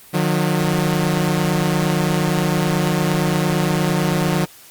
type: tone pair together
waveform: sawtooth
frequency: 152.2 / 181 Hz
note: D#3 / F#3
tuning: -38 / -38 cents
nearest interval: minor third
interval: 300 cents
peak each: -15 dBFS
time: 0.13-4.46 s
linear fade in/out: 20 ms
effects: white hiss -44 dBFS RMS until 4.7 s + Opus 32 kbps